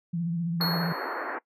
sine tone with vibrato, 169.3 Hz, E3, 46 cents sharp, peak -26 dBFS, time 0.13-0.93 s, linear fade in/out 10 ms, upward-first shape sine, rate 15 Hz, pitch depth 55 cents each way
white band-pass noise, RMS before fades -33 dBFS, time 0.6-1.39 s, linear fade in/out 10 ms, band 280 to 1800 Hz, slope 48 dB/octave
square tone with exponential decay, 4317 Hz, C#8, 47 cents flat, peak -25 dBFS, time 0.61-1.35 s, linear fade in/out 1 ms, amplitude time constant 160 ms
effects noise-tail reverb RT60 0.1 s tail -21 dB re dry

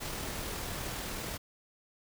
pink noise with amplitude modulation, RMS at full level -37 dBFS, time 0-1.38 s, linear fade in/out 20 ms, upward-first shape sine, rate 39.7 Hz, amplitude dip 25%, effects none

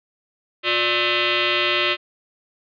sine tone with frequency modulation, 358.2 Hz, F4, 44 cents sharp, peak -17 dBFS, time 0.63-1.97 s, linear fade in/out 50 ms, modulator 475 Hz, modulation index 7.1, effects resampled to 11025 Hz

